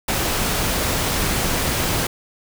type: noise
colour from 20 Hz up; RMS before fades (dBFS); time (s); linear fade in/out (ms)
pink; -21; 0.08-2.07; 5
effects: none